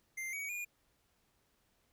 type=tone with pitch steps; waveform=square; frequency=2093 / 2256 / 2432 Hz; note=C7 / C#7 / D#7; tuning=0 / +30 / -40 cents; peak=-39 dBFS; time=0.17-0.65 s; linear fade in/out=10 ms; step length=160 ms; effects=pink hiss -75 dBFS RMS until 1.92 s